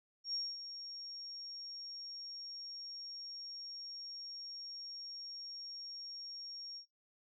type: tone with ADSR envelope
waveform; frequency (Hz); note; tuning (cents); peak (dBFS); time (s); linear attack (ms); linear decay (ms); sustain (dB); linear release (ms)
sine; 5560; F8; -9; -34; 0.24-6.86; 97; 230; -10; 93
effects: noise-tail reverb RT60 0.2 s tail -23 dB re dry